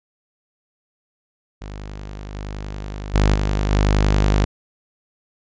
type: tone with level steps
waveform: sawtooth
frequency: 50.7 Hz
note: G#1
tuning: 41 cents flat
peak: -27 / -24 / -9 / -14 / -10 dBFS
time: 1.61-4.45 s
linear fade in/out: 10 ms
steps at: 2.34 / 3.14 / 3.35 / 3.71 s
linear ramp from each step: 2 ms
effects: resampled to 16000 Hz